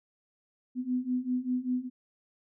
sine beating tone pair, 248.4 / 253.5 Hz, B3 / B3, +10 / +45 cents, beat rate 5.1 Hz, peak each -32 / -30 dBFS, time 0.75-1.9 s, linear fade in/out 50 ms, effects none

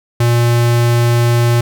square tone, 118.9 Hz, A#2, 35 cents sharp, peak -10 dBFS, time 0.2-1.61 s, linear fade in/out 5 ms, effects none

